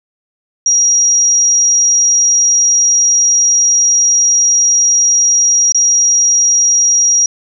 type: tone with dropouts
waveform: sine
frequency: 5710 Hz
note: F8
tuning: 37 cents sharp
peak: -7 dBFS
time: 0.66-7.26 s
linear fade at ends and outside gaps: 2 ms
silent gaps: 5.722-5.746 s
effects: none